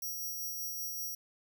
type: tone with tremolo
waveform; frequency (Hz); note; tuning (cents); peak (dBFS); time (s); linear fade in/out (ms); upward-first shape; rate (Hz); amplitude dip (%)
15% pulse; 5700; F8; +34; -30; 0.02-1.15; 5; sine; 5.2; 25
effects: none